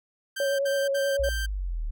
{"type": "tone bursts", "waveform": "sawtooth", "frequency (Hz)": 1568, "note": "G6", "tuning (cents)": 0, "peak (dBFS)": -27, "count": 4, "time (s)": [0.36, 1.463], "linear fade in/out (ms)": 10, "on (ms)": 230, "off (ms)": 61}
{"type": "tone with vibrato", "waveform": "sine", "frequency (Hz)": 554.4, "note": "C#5", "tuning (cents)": 0, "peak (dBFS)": -23, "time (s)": [0.4, 1.29], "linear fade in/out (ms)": 2, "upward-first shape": "sine", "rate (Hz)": 9.3, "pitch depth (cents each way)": 22}
{"type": "linear sweep", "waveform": "sine", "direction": "down", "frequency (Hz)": [61.5, 35.96], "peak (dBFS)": -27, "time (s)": [1.19, 1.91], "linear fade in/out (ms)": 10}
{"effects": []}